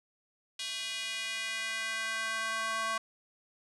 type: tone with high-pass filter sweep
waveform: square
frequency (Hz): 222.8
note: A3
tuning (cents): +22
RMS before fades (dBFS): -35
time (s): 0.59-2.98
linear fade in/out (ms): 5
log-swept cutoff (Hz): 3200 to 1100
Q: 2.1
effects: resampled to 24000 Hz + 10-bit